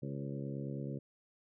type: harmonic tone with a mistuned harmonic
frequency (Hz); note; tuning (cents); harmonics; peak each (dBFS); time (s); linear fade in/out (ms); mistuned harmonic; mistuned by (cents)
69.3; C#2; 0; 2 / 3 / 4 / 5 / 6 / 7 / 8; -40 / -44 / -46 / -48 / -50 / -51 / -52; 0.02-0.99; 10; 7; +26
effects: none